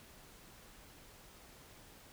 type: silence
effects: pink hiss -58 dBFS RMS until 2.12 s